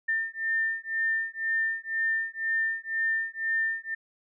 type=beating tone pair; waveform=sine; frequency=1800 / 1802 Hz; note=A6 / A6; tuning=+39 / +41 cents; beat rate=2 Hz; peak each=-29 dBFS; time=0.08-3.95 s; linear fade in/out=10 ms; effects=none